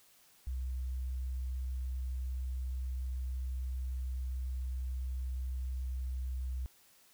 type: tone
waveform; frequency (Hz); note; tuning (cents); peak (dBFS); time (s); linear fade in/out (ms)
sine; 63.8; C2; -43; -34; 0.47-6.66; 0
effects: white hiss -64 dBFS RMS until 7.13 s